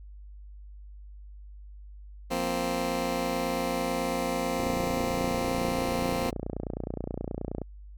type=chord; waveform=15% pulse; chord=F suspended fourth; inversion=none; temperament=just; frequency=174.61 / 232.8 / 261.9 Hz; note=F3 / Bb3 / C4; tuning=0 / -2 / +2 cents; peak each=-28 / -27 / -25 dBFS; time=2.3-6.31 s; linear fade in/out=20 ms
type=click train; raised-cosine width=2 ms; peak=-19 dBFS; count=90; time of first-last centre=4.6-7.617 s; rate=29.5 Hz
effects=added 50 Hz sine -43 dBFS peak until 7.97 s